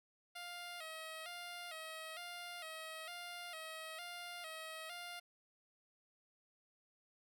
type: tone with vibrato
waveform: 10% pulse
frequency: 669 Hz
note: E5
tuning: 25 cents sharp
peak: -38 dBFS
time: 0.35-5.2 s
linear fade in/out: 10 ms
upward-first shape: square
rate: 1.1 Hz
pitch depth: 83 cents each way
effects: none